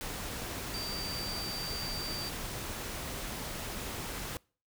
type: tone in noise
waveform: sine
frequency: 4658 Hz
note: D8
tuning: 15 cents flat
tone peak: -37 dBFS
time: 0.74-2.29 s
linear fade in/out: 0 ms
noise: pink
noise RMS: -39 dBFS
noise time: 0.01-4.37 s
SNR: -1 dB
effects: noise-tail reverb RT60 0.4 s tail -25 dB re dry